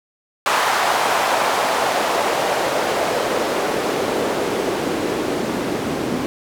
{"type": "noise with band-pass filter sweep", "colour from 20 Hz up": "white", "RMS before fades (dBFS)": -20, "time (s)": [0.46, 6.26], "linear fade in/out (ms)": 0, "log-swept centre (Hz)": [920, 260], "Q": 1.5, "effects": []}